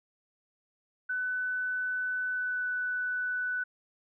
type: tone with pitch glide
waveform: sine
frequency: 1500 to 1491.4 Hz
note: F#6 to F#6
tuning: +23 to +13 cents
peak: -29 dBFS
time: 1.09-3.64 s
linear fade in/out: 10 ms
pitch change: -10 cents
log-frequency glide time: 2.32-2.67 s
effects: none